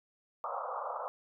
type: band-pass noise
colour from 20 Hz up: white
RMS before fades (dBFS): -38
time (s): 0.44-1.08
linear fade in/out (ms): 0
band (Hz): 490 to 1300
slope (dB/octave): 96
effects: none